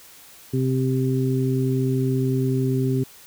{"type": "harmonic tone", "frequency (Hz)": 130.6, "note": "C3", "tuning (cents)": -3, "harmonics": [1, 2, 3], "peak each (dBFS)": [-21, -24, -26], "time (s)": [0.53, 3.04], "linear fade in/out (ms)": 10, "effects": ["white hiss -47 dBFS RMS until 3.26 s"]}